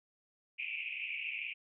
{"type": "band-pass noise", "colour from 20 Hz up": "white", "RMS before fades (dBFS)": -40, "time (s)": [0.58, 1.54], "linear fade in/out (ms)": 20, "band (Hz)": [2300, 2700], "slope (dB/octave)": 96, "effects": []}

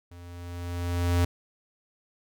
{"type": "tone with level ramp", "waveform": "square", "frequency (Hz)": 87.31, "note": "F2", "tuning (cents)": 0, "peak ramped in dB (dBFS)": [-45, -20], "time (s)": [0.11, 1.25], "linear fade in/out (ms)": 5, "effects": []}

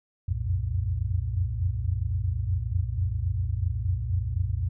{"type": "tone cluster", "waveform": "sine", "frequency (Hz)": [62.2, 85.2, 89.6, 93.2, 115], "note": ["B1", "F2", "F2", "F#2", "A#2"], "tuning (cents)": [13, -42, 45, 13, -23], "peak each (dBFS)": -31, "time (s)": [0.28, 4.69], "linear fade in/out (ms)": 10, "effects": []}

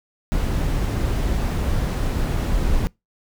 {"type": "noise", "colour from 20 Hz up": "brown", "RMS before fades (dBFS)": -21, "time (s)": [0.32, 2.87], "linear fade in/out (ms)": 0, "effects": ["noise-tail reverb RT60 0.2 s tail -24 dB re dry"]}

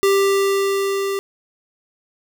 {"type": "tone with level ramp", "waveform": "square", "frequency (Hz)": 393.8, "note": "G4", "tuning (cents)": 8, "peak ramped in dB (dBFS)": [-13, -21], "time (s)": [0.03, 1.19], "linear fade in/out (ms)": 0, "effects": []}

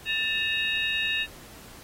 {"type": "tone cluster", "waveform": "sine", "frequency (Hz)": [1775, 2588, 2800, 3773], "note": ["A6", "E7", "F7", "A#7"], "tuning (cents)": [15, -32, 4, 20], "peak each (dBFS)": -30, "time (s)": [0.05, 1.27], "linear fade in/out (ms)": 50, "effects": ["pink hiss -48 dBFS RMS until 1.83 s", "AAC 48 kbps"]}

